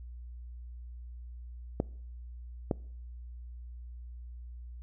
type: clicks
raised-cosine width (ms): 2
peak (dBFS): -14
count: 2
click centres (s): 1.801 / 2.712
effects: noise-tail reverb RT60 0.6 s tail -24 dB re dry + added 60 Hz sine -42 dBFS peak until 4.82 s